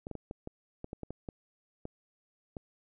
clicks, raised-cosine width 2 ms, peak -26 dBFS, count 12, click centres 0.069 / 0.113 / 0.153 / 0.311 / 0.474 / 0.844 / 0.931 / 1.033 / 1.106 / 1.288 / 1.854 / 2.568 s, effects none

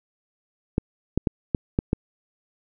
clicks, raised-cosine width 3 ms, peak -7 dBFS, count 6, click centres 0.781 / 1.176 / 1.272 / 1.548 / 1.789 / 1.931 s, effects none

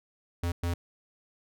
square tone bursts at uneven times, 86.1 Hz, F2, 24 cents flat, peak -28 dBFS, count 2, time 0.43-0.52 / 0.63-0.74 s, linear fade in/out 5 ms, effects none

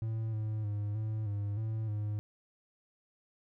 triangle tone with pitch steps, 111.5 / 108.2 / 103.5 / 108.8 / 102.1 / 110.3 / 105 Hz, A2 / A2 / G#2 / A2 / G#2 / A2 / G#2, +23 / -29 / -5 / -19 / -29 / +5 / +19 cents, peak -30 dBFS, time 0.02-2.19 s, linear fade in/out 0 ms, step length 310 ms, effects none

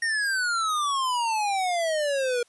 square exponential sweep, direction down, 1864.7 to 473.4 Hz, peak -24 dBFS, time 0.02-2.43 s, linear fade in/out 5 ms, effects white hiss -63 dBFS RMS until 2.48 s + resampled to 24000 Hz

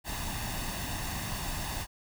pink noise with comb filter, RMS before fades -35 dBFS, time 0.04-1.87 s, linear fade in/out 50 ms, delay 1.1 ms, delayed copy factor +0.6, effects none

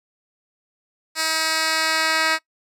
10% pulse tone with band-pass filter sweep, 318.9 Hz, D#4, 43 cents sharp, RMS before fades -21 dBFS, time 1.15-2.39 s, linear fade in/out 50 ms, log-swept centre 5700 to 3000 Hz, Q 0.82, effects noise-tail reverb RT60 0.1 s tail -21 dB re dry

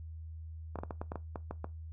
clicks, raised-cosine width 1 ms, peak -24 dBFS, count 10, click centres 0.757 / 0.788 / 0.835 / 0.908 / 1.015 / 1.119 / 1.157 / 1.358 / 1.51 / 1.644 s, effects noise-tail reverb RT60 0.2 s tail -18 dB re dry + added 80 Hz sine -42 dBFS peak until 1.92 s

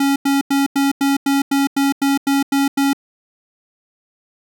square tone bursts, 277.2 Hz, C#4, in tune, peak -14 dBFS, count 12, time 0-2.932 s, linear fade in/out 5 ms, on 160 ms, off 92 ms, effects none

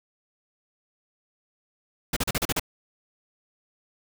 pink noise bursts, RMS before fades -25 dBFS, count 7, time 2.13-2.597 s, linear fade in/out 5 ms, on 35 ms, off 37 ms, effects none

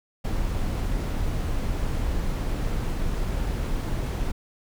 brown noise, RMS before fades -26 dBFS, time 0.24-4.32 s, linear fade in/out 10 ms, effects none

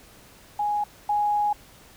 sine tone pair in turn, 830 / 830 Hz, G#5 / G#5, -1 / -1 cents, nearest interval unison, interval 0 cents, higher neither, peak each -22 / -20 dBFS, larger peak second, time 0.59-0.84 / 1.09-1.53 s, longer second, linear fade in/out 5 ms, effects pink hiss -51 dBFS RMS until 1.96 s

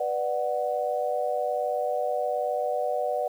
sine chord, B minor, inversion none, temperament just, 493.9 / 592.7 / 740.8 Hz, B4 / D5 / F#5, 0 / +16 / +2 cents, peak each -30 / -28 / -29 dBFS, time 0-3.28 s, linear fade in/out 5 ms, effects 9-bit

